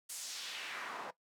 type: noise with band-pass filter sweep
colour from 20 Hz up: pink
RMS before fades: -44 dBFS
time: 0.09-1.11 s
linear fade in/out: 10 ms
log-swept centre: 9300 to 790 Hz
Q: 1.5
effects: noise-tail reverb RT60 0.1 s tail -17 dB re dry + high-pass 200 Hz 12 dB/octave